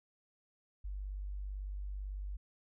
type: tone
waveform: sine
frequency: 49 Hz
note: G1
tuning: in tune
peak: -38 dBFS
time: 0.84-2.37 s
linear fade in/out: 10 ms
effects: none